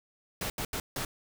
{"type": "noise bursts at uneven times", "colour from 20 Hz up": "pink", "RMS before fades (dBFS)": -34, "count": 4, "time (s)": [[0.41, 0.5], [0.58, 0.65], [0.73, 0.8], [0.96, 1.05]], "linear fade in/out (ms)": 2, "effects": []}